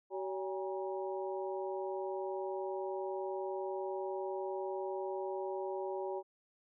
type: harmonic tone with a mistuned harmonic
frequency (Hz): 190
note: F#3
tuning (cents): +46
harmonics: 2 / 3 / 4 / 5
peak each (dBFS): -38 / -42 / -44 / -46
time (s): 0.1-6.23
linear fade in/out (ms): 50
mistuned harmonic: 4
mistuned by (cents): +110
effects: none